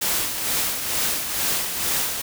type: noise with tremolo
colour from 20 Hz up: white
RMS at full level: -22 dBFS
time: 0.01-2.22 s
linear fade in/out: 10 ms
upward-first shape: sine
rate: 2.2 Hz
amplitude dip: 50%
effects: none